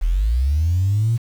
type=linear sweep; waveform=sine; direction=up; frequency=36.25 to 119.4 Hz; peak=-14 dBFS; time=0.01-1.18 s; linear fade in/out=20 ms; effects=tanh soft clip ceiling -10 dBFS + 7-bit